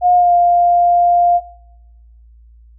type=tone with pitch glide; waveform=sine; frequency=716 to 700.1 Hz; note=F5 to F5; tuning=+43 to +4 cents; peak=-8 dBFS; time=0.01-1.41 s; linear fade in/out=50 ms; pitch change=-39 cents; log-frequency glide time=0.14-0.33 s; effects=noise-tail reverb RT60 0.9 s tail -21 dB re dry + added 57 Hz sine -41 dBFS peak until 2.78 s